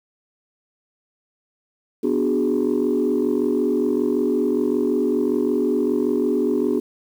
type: chord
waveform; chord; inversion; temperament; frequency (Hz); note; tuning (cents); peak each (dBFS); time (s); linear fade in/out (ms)
sine; G# half-diminished seventh; first; equal; 246.9 / 293.7 / 370 / 415.3; B3 / D4 / F#4 / G#4; 0 / 0 / 0 / 0; -22; 2.03-6.8; 10
effects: tanh soft clip ceiling -11 dBFS + 8-bit